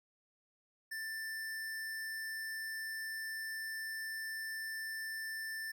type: tone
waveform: square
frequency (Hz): 1774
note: A6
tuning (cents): +14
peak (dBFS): -40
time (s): 0.91-5.72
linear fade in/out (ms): 10
effects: none